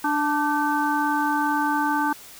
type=harmonic tone with a mistuned harmonic; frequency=293.7 Hz; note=D4; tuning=in tune; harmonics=1 / 3 / 4 / 5; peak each=-25 / -23 / -29 / -27 dBFS; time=0.04-2.13 s; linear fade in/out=5 ms; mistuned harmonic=5; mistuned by=+72 cents; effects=white hiss -44 dBFS RMS until 2.39 s